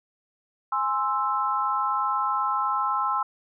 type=chord; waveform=sine; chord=Ab augmented; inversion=none; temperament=equal; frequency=830.6 / 1046.5 / 1318.5 Hz; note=Ab5 / C6 / E6; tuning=0 / 0 / 0 cents; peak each=-29 / -26 / -26 dBFS; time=0.72-3.23 s; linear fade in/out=5 ms; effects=none